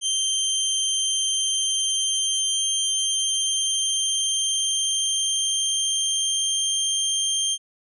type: tone with pitch glide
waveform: 20% pulse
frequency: 3141 to 3174 Hz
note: G7 to G7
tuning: +3 to +21 cents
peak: -15 dBFS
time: 0.01-7.58 s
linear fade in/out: 50 ms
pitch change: +18 cents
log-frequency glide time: 1.16-6.74 s
effects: resampled to 24000 Hz